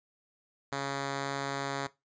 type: tone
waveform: 5% pulse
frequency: 138.59 Hz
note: C#3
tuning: in tune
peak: -21 dBFS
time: 0.72-1.87 s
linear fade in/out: 5 ms
effects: noise-tail reverb RT60 0.2 s tail -17 dB re dry + resampled to 16000 Hz